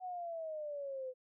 sine exponential sweep, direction down, 748 to 505 Hz, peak -39 dBFS, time 0-1.14 s, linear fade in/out 50 ms, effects none

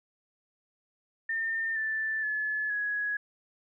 sine tone with pitch steps, 1809 / 1762.6 / 1717.4 / 1673.3 Hz, A6 / A6 / A6 / G#6, +48 / +3 / -42 / +13 cents, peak -28 dBFS, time 1.29-3.17 s, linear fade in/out 5 ms, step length 470 ms, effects none

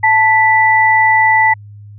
sine tone pair together, 880 / 1975.5 Hz, A5 / B6, 0 / 0 cents, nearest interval octave + major second, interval 1400 cents, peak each -10 dBFS, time 0.03-1.54 s, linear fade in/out 10 ms, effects added 103 Hz sine -32 dBFS peak until 1.98 s

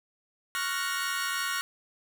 sawtooth chord, Gb major seventh, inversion second, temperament equal, 1108.7 / 1396.9 / 1480 / 1864.7 Hz, Db6 / F6 / Gb6 / Bb6, 0 / 0 / 0 / 0 cents, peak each -31 dBFS, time 0.55-1.61 s, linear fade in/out 0 ms, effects none

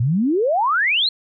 sine exponential sweep, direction up, 110 to 4302 Hz, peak -15 dBFS, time 0-1.09 s, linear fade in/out 5 ms, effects none

